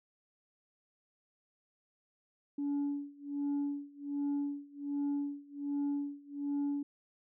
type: tone with tremolo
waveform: sine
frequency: 285.4 Hz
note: D4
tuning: 49 cents flat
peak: -28 dBFS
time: 2.58-6.83 s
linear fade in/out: 5 ms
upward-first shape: sine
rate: 1.3 Hz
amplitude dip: 95%
effects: tanh soft clip ceiling -29 dBFS